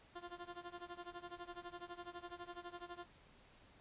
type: tone with tremolo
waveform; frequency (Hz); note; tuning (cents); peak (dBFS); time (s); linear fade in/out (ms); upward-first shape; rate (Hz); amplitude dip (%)
15% pulse; 350; F4; +4; -39; 0.15-3.06; 10; sine; 12; 90
effects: pink hiss -65 dBFS RMS until 3.8 s + resampled to 8000 Hz